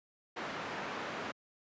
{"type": "low-pass noise", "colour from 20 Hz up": "white", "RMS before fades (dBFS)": -40, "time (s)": [0.36, 1.32], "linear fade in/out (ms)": 10, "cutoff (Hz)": 1600, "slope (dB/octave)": 12, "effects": ["high-pass 150 Hz 12 dB/octave", "resampled to 16000 Hz"]}